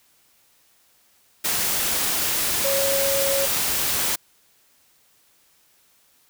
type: tone in noise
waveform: sine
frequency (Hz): 551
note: C#5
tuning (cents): -11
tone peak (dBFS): -22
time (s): 2.64-3.46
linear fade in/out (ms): 10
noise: white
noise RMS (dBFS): -23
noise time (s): 1.44-4.16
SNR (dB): -2
effects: white hiss -60 dBFS RMS until 6.29 s